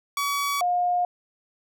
sawtooth / sine tone pair in turn, 1135 / 712.5 Hz, C#6 / F5, +41 / +34 cents, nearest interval minor sixth, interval 807 cents, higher first, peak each -20 dBFS, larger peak neither, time 0.17-0.61 / 0.61-1.05 s, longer neither, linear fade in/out 2 ms, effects none

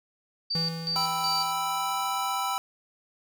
sine tone with tremolo, 4633 Hz, D8, 24 cents flat, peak -26 dBFS, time 0.5-1.52 s, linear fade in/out 10 ms, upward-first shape square, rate 2.7 Hz, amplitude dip 80%
square tone with exponential decay, 164.81 Hz, E3, in tune, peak -29 dBFS, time 0.55-2.39 s, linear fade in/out 2 ms, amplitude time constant 400 ms
square chord, E minor, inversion first, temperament equal, 784 / 987.8 / 1318.5 Hz, G5 / B5 / E6, 0 / 0 / 0 cents, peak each -32 dBFS, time 0.96-2.58 s, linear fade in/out 0 ms
effects none

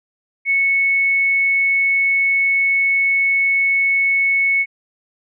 sine tone, 2207 Hz, C#7, 8 cents flat, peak -13 dBFS, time 0.45-4.66 s, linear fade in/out 50 ms, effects none

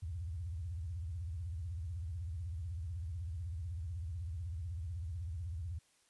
sine tone with vibrato, 83.9 Hz, E2, 31 cents sharp, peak -38 dBFS, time 0.02-5.79 s, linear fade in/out 10 ms, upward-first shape sine, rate 16 Hz, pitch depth 250 cents each way, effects white hiss -71 dBFS RMS until 6.09 s + resampled to 24000 Hz

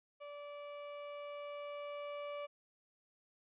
35% pulse tone with level ramp, 580 Hz, D5, 22 cents flat, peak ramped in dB -45 to -39 dBFS, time 0.2-2.47 s, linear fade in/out 20 ms, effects resampled to 8000 Hz

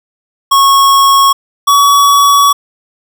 square tone pair in turn, 1100 / 1130.9 Hz, C#6 / C#6, -14 / +34 cents, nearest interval unison, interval 48 cents, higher second, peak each -5 dBFS, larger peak neither, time 0.51-1.33 / 1.67-2.53 s, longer second, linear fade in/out 10 ms, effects none

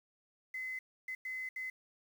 triangle tone bursts at uneven times, 2040 Hz, C7, 44 cents flat, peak -34 dBFS, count 4, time 0.54-0.79 / 1.08-1.15 / 1.25-1.49 / 1.56-1.7 s, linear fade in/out 5 ms, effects tanh soft clip ceiling -36 dBFS + 10-bit

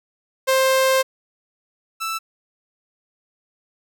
sawtooth tone pair in turn, 527 / 1322.6 Hz, C5 / E6, +12 / +5 cents, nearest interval octave + major third, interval 1593 cents, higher second, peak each -11 / -20 dBFS, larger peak first, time 0.47-1.03 / 2-2.19 s, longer first, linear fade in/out 20 ms, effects none

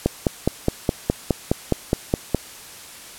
click train, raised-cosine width 2 ms, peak -3 dBFS, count 12, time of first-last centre 0.06-2.347 s, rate 4.81 Hz, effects white hiss -40 dBFS RMS until 3.18 s + low-pass 12000 Hz 12 dB/octave

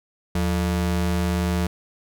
square ring-modulated tone, 130 Hz, C3, 11 cents flat, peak -18 dBFS, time 0.35-1.67 s, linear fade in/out 5 ms, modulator 50.7 Hz, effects none

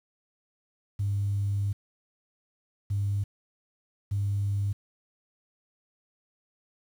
sine tone bursts at uneven times, 100.5 Hz, G2, 44 cents sharp, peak -24 dBFS, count 3, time 0.99-1.73 / 2.9-3.24 / 4.11-4.73 s, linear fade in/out 10 ms, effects tanh soft clip ceiling -20 dBFS + 9-bit

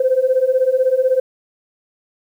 sine beating tone pair, 507 / 523 Hz, B4 / C5, +45 / -1 cents, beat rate 16 Hz, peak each -16 / -14 dBFS, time 0-1.2 s, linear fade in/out 5 ms, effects tanh soft clip ceiling -5 dBFS + 8-bit

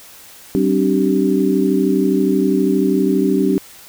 sine tone cluster, 192.6 / 267.1 / 299.6 / 386.1 Hz, G3 / C4 / D4 / G4, -30 / +36 / +35 / -26 cents, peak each -18 dBFS, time 0.55-3.58 s, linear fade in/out 0 ms, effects white hiss -41 dBFS RMS until 3.88 s

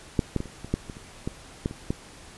clicks, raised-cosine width 3 ms, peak -7 / -11 / -17 / -28 / -24 / -10 / -23 / -29 / -15 / -12 / -24 / -12 dBFS, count 12, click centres 0.192 / 0.363 / 0.404 / 0.457 / 0.646 / 0.74 / 0.898 / 0.969 / 1.275 / 1.659 / 1.711 / 1.905 s, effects pink hiss -47 dBFS RMS until 2.37 s + resampled to 24000 Hz

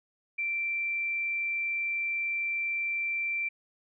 sine tone, 2349 Hz, D7, in tune, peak -28 dBFS, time 0.38-3.49 s, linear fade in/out 10 ms, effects none

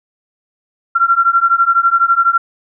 sine beating tone pair, 1363 / 1375 Hz, F6 / F6, -43 / -27 cents, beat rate 12 Hz, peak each -12 dBFS, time 0.95-2.38 s, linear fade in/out 10 ms, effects none

